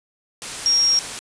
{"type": "tone in noise", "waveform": "sine", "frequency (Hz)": 5588, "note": "F8", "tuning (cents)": 0, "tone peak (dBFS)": -14, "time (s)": [0.66, 0.99], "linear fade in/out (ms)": 0, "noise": "white", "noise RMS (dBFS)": -30, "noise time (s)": [0.42, 1.19], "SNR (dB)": 13, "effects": ["resampled to 22050 Hz"]}